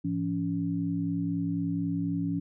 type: tone cluster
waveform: sine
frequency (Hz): 107 / 171 / 281.4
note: A2 / F3 / C#4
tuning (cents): -48 / -36 / +26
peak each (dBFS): -37 / -30 / -30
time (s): 0.04-2.4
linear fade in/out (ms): 10
effects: none